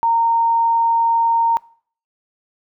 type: tone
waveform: sine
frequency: 922 Hz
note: A#5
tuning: 19 cents flat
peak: -13 dBFS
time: 0.03-1.57 s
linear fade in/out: 0 ms
effects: noise-tail reverb RT60 0.5 s tail -23 dB re dry